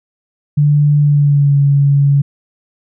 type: tone with pitch glide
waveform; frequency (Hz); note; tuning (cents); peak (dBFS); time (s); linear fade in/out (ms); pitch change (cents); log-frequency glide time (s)
sine; 146.83 to 141.09; D3 to C#3; 0 to +31; -7; 0.57-2.22; 10; -69; 1-1.57
effects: none